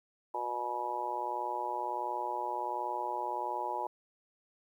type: harmonic tone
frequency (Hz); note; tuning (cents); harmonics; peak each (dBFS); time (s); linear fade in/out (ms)
121.4; B2; -29; 3 / 4 / 5 / 6 / 7 / 8; -43 / -44 / -42 / -48 / -36 / -37; 0.34-3.87; 5
effects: 11-bit